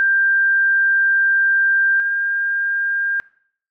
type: tone pair in turn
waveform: sine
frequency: 1585 / 1602.5 Hz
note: G6 / G6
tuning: +19 / +38 cents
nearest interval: unison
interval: 19 cents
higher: second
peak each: -13 / -17 dBFS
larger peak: first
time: 0-2 / 2-3.2 s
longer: first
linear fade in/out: 0 ms
effects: noise-tail reverb RT60 0.6 s tail -20 dB re dry